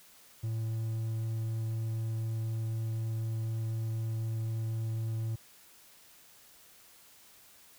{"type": "tone", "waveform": "triangle", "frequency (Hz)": 112, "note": "A2", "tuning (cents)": 31, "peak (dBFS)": -29, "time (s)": [0.43, 5.36], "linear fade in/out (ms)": 10, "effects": ["white hiss -58 dBFS RMS until 7.78 s"]}